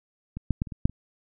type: clicks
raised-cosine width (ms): 5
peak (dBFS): -21 / -10 / -13 / -27 / -24 / -6 / -30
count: 7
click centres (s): 0.37 / 0.507 / 0.619 / 0.672 / 0.722 / 0.855 / 0.896
effects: none